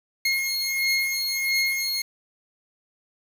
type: beating tone pair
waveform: 25% pulse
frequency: 2150 / 2151.5 Hz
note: C7 / C7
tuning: +47 / +48 cents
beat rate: 1.5 Hz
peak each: -21 / -23 dBFS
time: 0.25-2.02 s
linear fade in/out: 5 ms
effects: 7-bit